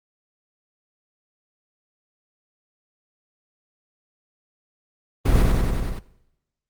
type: noise with echo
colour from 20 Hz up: brown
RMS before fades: -17 dBFS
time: 5.25-5.43 s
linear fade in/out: 10 ms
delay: 94 ms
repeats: 6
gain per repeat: -2 dB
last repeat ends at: 5.994 s
effects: noise-tail reverb RT60 0.9 s tail -19 dB re dry + Opus 32 kbps